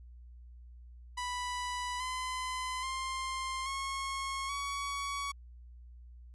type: tone with pitch steps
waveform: sawtooth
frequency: 987.8 / 1020.3 / 1053.8 / 1088.5 / 1124.2 Hz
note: B5 / C6 / C6 / C#6 / C#6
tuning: 0 / -44 / +12 / -32 / +24 cents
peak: -31 dBFS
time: 1.17-5.32 s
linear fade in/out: 10 ms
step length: 830 ms
effects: added 60 Hz sine -49 dBFS peak until 6.34 s + resampled to 24000 Hz